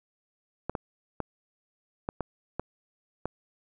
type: clicks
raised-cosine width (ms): 1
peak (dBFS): -16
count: 7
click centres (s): 0.696 / 0.752 / 1.203 / 2.089 / 2.207 / 2.596 / 3.256
effects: none